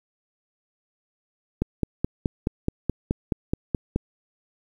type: click train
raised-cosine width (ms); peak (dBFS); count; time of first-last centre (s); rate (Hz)
3; -9; 12; 1.62-3.96; 4.7
effects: 8-bit